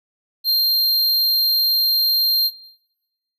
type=tone; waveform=square; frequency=4186 Hz; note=C8; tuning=in tune; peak=-15 dBFS; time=0.44-2.51 s; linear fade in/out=50 ms; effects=noise-tail reverb RT60 1.0 s tail -20 dB re dry